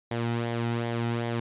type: tone with flanger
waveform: sawtooth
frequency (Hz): 117.3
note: A#2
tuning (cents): +11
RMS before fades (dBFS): -29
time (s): 0.11-1.4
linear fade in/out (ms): 5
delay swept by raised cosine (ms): 0.73 to 1.83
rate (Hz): 2.6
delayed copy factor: -0.5
effects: resampled to 8000 Hz